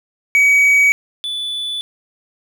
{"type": "tone pair in turn", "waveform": "triangle", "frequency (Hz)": [2266, 3473], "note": ["C#7", "A7"], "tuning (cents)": [37, -23], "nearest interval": "perfect fifth", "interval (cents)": 740, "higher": "second", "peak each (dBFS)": [-7, -19], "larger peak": "first", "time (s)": [[0.35, 0.92], [1.24, 1.81]], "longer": "neither", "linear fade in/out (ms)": 0, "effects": []}